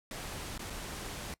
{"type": "noise with dropouts", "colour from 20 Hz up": "pink", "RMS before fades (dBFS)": -41, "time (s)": [0.11, 1.34], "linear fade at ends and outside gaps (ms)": 1, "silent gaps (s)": [[0.578, 0.593], [0.7, 0.703]], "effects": ["noise-tail reverb RT60 0.1 s tail -22 dB re dry", "low-pass 12000 Hz 12 dB/octave"]}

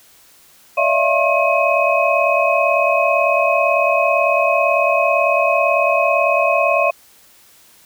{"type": "tone cluster", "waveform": "sine", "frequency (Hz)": [575, 645, 683, 1077, 2529], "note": ["D5", "E5", "F5", "C6", "D#7"], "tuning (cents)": [-37, -38, -39, 50, 28], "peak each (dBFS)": -19, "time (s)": [0.77, 6.91], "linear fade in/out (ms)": 10, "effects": ["white hiss -49 dBFS RMS until 7.85 s"]}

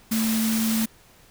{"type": "tone in noise", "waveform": "sine", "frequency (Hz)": 222.4, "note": "A3", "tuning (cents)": 19, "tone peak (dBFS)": -21, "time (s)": [0.11, 0.86], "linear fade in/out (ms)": 10, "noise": "white", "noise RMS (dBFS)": -29, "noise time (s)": [0.11, 0.86], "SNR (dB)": 5, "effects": ["pink hiss -54 dBFS RMS until 1.3 s"]}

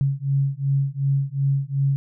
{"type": "beating tone pair", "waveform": "sine", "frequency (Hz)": [136.8, 139.5], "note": ["C#3", "C#3"], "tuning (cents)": [-23, 11], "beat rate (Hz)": 2.7, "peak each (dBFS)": -22, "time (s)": [0.01, 1.96], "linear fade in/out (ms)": 0, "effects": []}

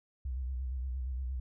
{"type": "tone with vibrato", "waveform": "sine", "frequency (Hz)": 64, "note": "C2", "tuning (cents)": -38, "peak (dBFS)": -33, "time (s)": [0.25, 1.4], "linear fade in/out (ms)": 5, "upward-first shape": "square", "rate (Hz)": 8.6, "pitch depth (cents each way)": 66, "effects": []}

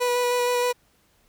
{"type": "tone with vibrato", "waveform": "30% pulse", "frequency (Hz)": 490, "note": "B4", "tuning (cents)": -14, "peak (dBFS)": -18, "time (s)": [0, 0.73], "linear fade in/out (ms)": 20, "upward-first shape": "square", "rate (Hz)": 6.4, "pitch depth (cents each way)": 10, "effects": ["pink hiss -63 dBFS RMS until 1.28 s"]}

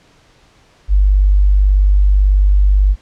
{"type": "tone", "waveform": "sine", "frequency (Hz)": 49.12, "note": "G1", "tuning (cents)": 4, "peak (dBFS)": -7, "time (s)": [0.88, 2.96], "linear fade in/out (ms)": 50, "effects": ["pink hiss -50 dBFS RMS until 3.01 s", "low-pass 6000 Hz 12 dB/octave"]}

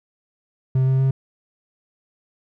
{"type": "tone with pitch steps", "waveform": "triangle", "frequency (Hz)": [130.81, 132.18, 133.56], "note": ["C3", "C3", "C3"], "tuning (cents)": [0, 18, 36], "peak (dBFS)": -13, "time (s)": [0.75, 1.11], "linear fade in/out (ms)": 5, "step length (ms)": 120, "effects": []}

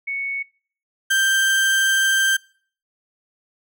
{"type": "tone pair in turn", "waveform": ["sine", "35% pulse"], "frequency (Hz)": [2217, 1571.8], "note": ["C#7", "G6"], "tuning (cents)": [0, 4], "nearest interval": "tritone", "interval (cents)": 596, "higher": "first", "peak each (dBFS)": [-23, -14], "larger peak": "second", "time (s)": [[0.07, 0.43], [1.1, 2.37]], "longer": "second", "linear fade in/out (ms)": 10, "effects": ["noise-tail reverb RT60 0.5 s tail -25 dB re dry"]}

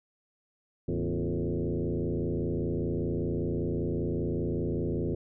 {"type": "tone with frequency modulation", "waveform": "sine", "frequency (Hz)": 100, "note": "G2", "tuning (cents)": 35, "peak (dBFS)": -27, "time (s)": [0.88, 5.15], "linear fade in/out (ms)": 5, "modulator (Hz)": 85.1, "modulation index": 4.3, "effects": []}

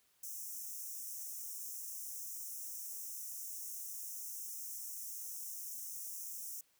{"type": "high-pass noise", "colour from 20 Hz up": "white", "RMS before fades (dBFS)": -45, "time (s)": [0.23, 6.61], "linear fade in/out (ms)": 5, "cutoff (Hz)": 5500, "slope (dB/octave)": 96, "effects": ["white hiss -73 dBFS RMS until 6.79 s"]}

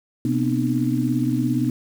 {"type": "tone cluster", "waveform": "sine", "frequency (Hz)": [127.6, 239.6, 257, 303.1], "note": ["C3", "A#3", "C4", "D#4"], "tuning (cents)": [-43, 48, -31, -45], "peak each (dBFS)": -24, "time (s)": [0.25, 1.7], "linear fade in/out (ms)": 2, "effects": ["7-bit"]}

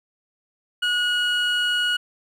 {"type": "tone pair together", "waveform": "triangle", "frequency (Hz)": [1453.5, 2907], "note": ["F#6", "F#7"], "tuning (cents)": [-31, -31], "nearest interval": "octave", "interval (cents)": 1200, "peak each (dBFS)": -20, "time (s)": [0.82, 1.97], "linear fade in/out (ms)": 10, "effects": ["tanh soft clip ceiling -12 dBFS"]}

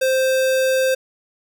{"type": "tone", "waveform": "square", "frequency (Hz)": 523.3, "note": "C5", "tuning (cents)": 0, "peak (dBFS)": -16, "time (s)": [0.01, 0.95], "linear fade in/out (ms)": 10, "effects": []}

